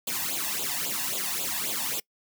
white noise with flanger, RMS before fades -30 dBFS, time 0.07-2 s, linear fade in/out 5 ms, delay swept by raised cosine 0.26 to 1.15 ms, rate 3.7 Hz, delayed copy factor +0.85, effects noise-tail reverb RT60 0.1 s tail -24 dB re dry + high-pass 150 Hz 12 dB/octave

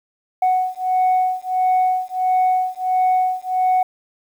sine beating tone pair, 740 / 741.5 Hz, F#5 / F#5, 0 / +4 cents, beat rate 1.5 Hz, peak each -17 dBFS, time 0.42-3.83 s, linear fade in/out 5 ms, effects tanh soft clip ceiling -11 dBFS + 8-bit

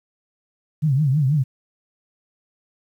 sine tone with vibrato, 142.1 Hz, C#3, 43 cents sharp, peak -15 dBFS, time 0.82-1.44 s, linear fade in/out 20 ms, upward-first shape triangle, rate 6.2 Hz, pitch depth 210 cents each way, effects 9-bit

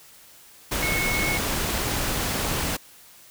sine tone in noise, 2192 Hz, C#7, 20 cents flat, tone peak -25 dBFS, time 0.82-1.38 s, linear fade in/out 10 ms, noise pink, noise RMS -26 dBFS, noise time 0.71-2.77 s, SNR -2 dB, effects white hiss -50 dBFS RMS until 3.3 s

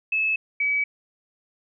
sine tone pair in turn, 2600 / 2281 Hz, E7 / C#7, -24 / +49 cents, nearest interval major second, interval 227 cents, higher first, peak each -20 dBFS, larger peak neither, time 0.12-0.36 / 0.6-0.84 s, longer neither, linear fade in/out 5 ms, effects none

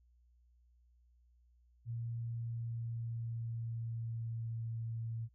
sine tone with pitch glide, 116.54 to 114.14 Hz, A#2 to A#2, 0 to -36 cents, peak -37 dBFS, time 1.85-5.29 s, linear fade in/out 50 ms, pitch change -36 cents, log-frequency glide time 2.2-4.72 s, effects added 60 Hz sine -65 dBFS peak until 5.34 s

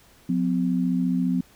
sine tone pair together, 180 / 254.6 Hz, F#3 / C4, -47 / -47 cents, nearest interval tritone, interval 600 cents, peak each -23 dBFS, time 0.29-1.41 s, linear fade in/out 5 ms, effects pink hiss -55 dBFS RMS until 1.55 s

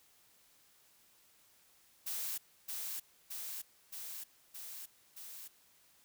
blue noise with echo, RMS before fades -39 dBFS, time 2.06-2.38 s, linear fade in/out 10 ms, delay 620 ms, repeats 5, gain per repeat -2 dB, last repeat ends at 5.48 s, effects white hiss -67 dBFS RMS until 6.04 s

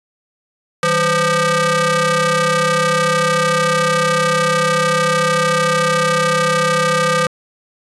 sawtooth ring-modulated tone, 350.7 Hz, F4, 7 cents sharp, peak -6 dBFS, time 0.83-7.27 s, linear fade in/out 2 ms, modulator 860 Hz, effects resampled to 24000 Hz

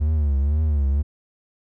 triangle tone with vibrato, 73.2 Hz, D2, 5 cents flat, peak -15 dBFS, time 0-1.03 s, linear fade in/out 20 ms, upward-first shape triangle, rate 2 Hz, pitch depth 140 cents each way, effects none

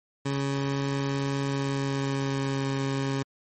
20% pulse tone with pitch glide, 138.59 to 136.37 Hz, C#3 to C#3, 0 to -28 cents, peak -21 dBFS, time 0.25-3.23 s, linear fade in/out 10 ms, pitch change -28 cents, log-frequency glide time 1.38-2.63 s, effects MP3 32 kbps

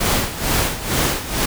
pink noise with tremolo, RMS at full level -17 dBFS, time 0-1.46 s, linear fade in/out 10 ms, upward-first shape sine, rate 2.2 Hz, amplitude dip 75%, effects none

